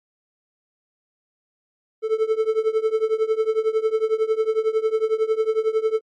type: tone with tremolo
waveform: triangle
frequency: 440 Hz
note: A4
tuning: in tune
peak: -12 dBFS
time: 2.02-6.01 s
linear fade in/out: 50 ms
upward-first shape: triangle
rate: 11 Hz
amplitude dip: 95%
effects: MP3 48 kbps